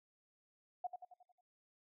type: tone with echo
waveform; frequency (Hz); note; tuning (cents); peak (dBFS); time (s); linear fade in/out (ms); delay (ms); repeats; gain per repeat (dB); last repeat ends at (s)
sine; 722; F#5; -43; -36; 0.84-0.87; 5; 90; 6; -6; 1.41
effects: noise-tail reverb RT60 0.4 s tail -26 dB re dry